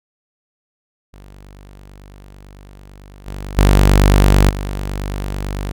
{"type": "tone with level steps", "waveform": "sawtooth", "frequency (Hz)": 49, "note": "G1", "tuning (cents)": 0, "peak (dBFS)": [-34, -22, -4, -17], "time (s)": [1.13, 5.72], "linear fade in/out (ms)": 10, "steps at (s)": [3.26, 3.57, 4.49], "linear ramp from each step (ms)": 10, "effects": []}